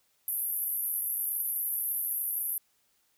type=band-pass noise; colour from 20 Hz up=pink; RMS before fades=-32 dBFS; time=0.28-2.58 s; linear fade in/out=2 ms; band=11000 to 13000 Hz; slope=96 dB/octave; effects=white hiss -71 dBFS RMS until 3.17 s